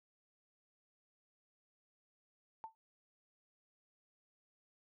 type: tone with exponential decay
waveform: sine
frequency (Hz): 890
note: A5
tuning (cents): +20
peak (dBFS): -39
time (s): 2.64-2.75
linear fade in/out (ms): 0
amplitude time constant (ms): 22
effects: none